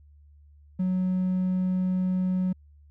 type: tone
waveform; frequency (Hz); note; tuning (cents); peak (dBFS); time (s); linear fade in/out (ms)
triangle; 184.5; F#3; -5; -20; 0.79-2.53; 10
effects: tanh soft clip ceiling -17 dBFS + added 73 Hz sine -51 dBFS peak until 2.9 s